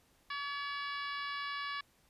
harmonic tone, 569 Hz, C#5, 45 cents sharp, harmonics 2 / 3 / 4 / 5 / 6 / 7 / 8 / 9, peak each -40 / -42 / -46 / -49 / -49 / -50 / -53 / -54 dBFS, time 0.3-1.81 s, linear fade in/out 5 ms, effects pink hiss -69 dBFS RMS until 2.09 s + resampled to 32000 Hz

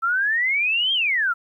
sine exponential two-way sweep, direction up then down, 1318.5 to 3245 to 1318.5 Hz, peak -18 dBFS, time 0.02-1.34 s, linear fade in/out 20 ms, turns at 0.93 s, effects 10-bit

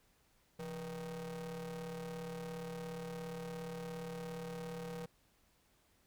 45% pulse ring-modulated tone, 154.2 Hz, D#3, 15 cents flat, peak -39 dBFS, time 0.59-5.06 s, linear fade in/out 5 ms, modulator 327 Hz, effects pink hiss -72 dBFS RMS until 6.06 s

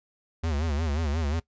square tone with vibrato, 76.6 Hz, D#2, 27 cents flat, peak -26 dBFS, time 0.43-1.4 s, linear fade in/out 10 ms, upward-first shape sine, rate 5.6 Hz, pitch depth 150 cents each way, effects noise-tail reverb RT60 0.1 s tail -19 dB re dry + resampled to 16000 Hz

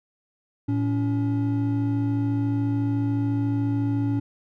triangle tone pair together, 112.5 / 283.5 Hz, A2 / C#4, +39 / +39 cents, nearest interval octave + major third, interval 1600 cents, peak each -22 dBFS, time 0.68-4.2 s, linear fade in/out 10 ms, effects none

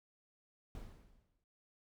brown noise with exponential decay, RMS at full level -45 dBFS, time 0.75-1.44 s, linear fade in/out 1 ms, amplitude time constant 150 ms, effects none

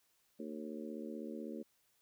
harmonic tone with a mistuned harmonic, 76 Hz, D#2, 40 cents flat, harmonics 3 / 4 / 5 / 6 / 7, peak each -45 / -47 / -49 / -51 / -52 dBFS, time 0.39-1.63 s, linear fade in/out 10 ms, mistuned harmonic 7, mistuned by +39 cents, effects white hiss -75 dBFS RMS until 2.01 s

